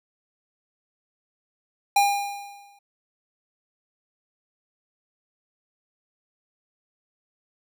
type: tone with exponential decay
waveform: square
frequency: 807 Hz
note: G#5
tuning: 50 cents flat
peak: -15 dBFS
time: 1.96-2.79 s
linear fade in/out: 5 ms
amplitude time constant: 180 ms
effects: none

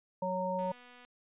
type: harmonic tone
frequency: 184.6 Hz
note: F#3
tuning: 4 cents flat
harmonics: 1 / 3 / 5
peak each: -38 / -34 / -35 dBFS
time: 0.22-0.72 s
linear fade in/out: 5 ms
type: click train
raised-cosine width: 0.3 ms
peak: -40 dBFS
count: 114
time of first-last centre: 0.59-1.049 s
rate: 246 Hz
effects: resampled to 8000 Hz

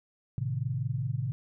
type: chord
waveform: sine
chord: A diminished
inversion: none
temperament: equal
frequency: 110 / 130.81 / 155.56 Hz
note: A2 / C3 / Eb3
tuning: 0 / 0 / 0 cents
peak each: -33 / -31 / -37 dBFS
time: 0.38-1.32 s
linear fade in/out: 0 ms
effects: none

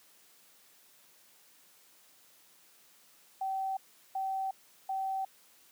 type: tone bursts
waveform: sine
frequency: 770 Hz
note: G5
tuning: 31 cents flat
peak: -31 dBFS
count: 3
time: 3.41-5.25 s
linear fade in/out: 5 ms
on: 360 ms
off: 380 ms
effects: white hiss -62 dBFS RMS until 5.71 s + high-pass 150 Hz 12 dB/octave

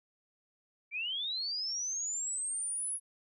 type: linear sweep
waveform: sine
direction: up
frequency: 2283 to 10548 Hz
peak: -33 dBFS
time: 0.91-3 s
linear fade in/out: 50 ms
effects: none

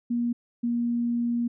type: tone pair in turn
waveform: sine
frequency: 238.2 / 237.3 Hz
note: A#3 / A#3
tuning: +38 / +31 cents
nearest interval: unison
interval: 7 cents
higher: first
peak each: -23 dBFS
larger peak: neither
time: 0.1-0.33 / 0.63-1.48 s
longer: second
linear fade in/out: 10 ms
effects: none

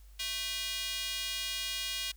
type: tone with high-pass filter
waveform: square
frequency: 220 Hz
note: A3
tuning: in tune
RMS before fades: -36 dBFS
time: 0.19-2.12 s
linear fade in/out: 10 ms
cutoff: 3100 Hz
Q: 2
effects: added 50 Hz sine -51 dBFS peak until 2.16 s + white hiss -66 dBFS RMS until 2.16 s

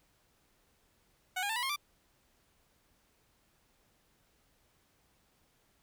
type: tone with pitch steps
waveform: 15% pulse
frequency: 740 / 811.7 / 890.2 / 976.4 / 1071 / 1174.7 Hz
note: F#5 / G#5 / A5 / B5 / C6 / D6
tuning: 0 / -40 / +20 / -20 / +40 / 0 cents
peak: -26 dBFS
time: 1.36-1.762 s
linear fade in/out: 10 ms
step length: 67 ms
effects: pink hiss -71 dBFS RMS until 5.82 s

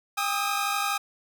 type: tone cluster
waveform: sawtooth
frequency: 802 / 1227 / 1279 Hz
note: G5 / D#6 / D#6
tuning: +39 / -25 / +47 cents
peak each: -26 dBFS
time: 0.17-0.98 s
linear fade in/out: 10 ms
effects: none

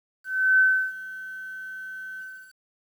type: tone with ADSR envelope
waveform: sine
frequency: 1527 Hz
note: G6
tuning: 46 cents flat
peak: -14 dBFS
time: 0.24-2.55 s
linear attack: 350 ms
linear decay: 330 ms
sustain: -20 dB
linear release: 360 ms
effects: 9-bit

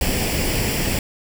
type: noise with comb filter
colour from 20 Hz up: pink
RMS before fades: -21 dBFS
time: 0.01-0.99 s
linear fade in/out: 2 ms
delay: 0.39 ms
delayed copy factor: +0.6
effects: none

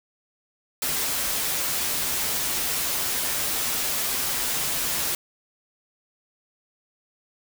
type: noise with comb filter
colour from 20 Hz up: white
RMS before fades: -26 dBFS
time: 0.82-5.15 s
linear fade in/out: 2 ms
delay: 9.7 ms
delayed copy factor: -0.5
effects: none

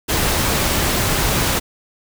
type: noise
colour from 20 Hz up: pink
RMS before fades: -18 dBFS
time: 0.08-1.6 s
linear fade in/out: 20 ms
effects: none

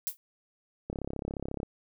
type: noise with exponential decay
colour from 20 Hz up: violet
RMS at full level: -27 dBFS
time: 0.07-0.17 s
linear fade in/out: 0 ms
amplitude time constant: 21 ms
type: click train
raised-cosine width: 2 ms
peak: -21 dBFS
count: 26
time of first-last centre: 0.9-1.631 s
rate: 34.2 Hz
effects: none

